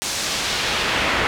brown noise with band-pass filter sweep, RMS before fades -22 dBFS, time 0.02-1.27 s, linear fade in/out 0 ms, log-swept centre 7300 to 1900 Hz, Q 1, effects none

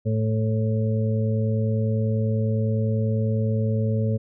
harmonic tone, 109.9 Hz, A2, 2 cents flat, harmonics 1 / 2 / 4 / 5, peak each -21 / -27 / -31 / -32 dBFS, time 0.05-4.18 s, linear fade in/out 20 ms, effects none

